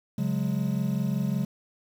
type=chord; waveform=triangle; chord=C# suspended fourth; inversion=none; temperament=equal with one note detuned; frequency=138.59 / 182.45 / 207.7 Hz; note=C#3 / F#3 / G#3; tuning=0 / -24 / 0 cents; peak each=-27 dBFS; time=0.18-1.45 s; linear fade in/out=5 ms; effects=8-bit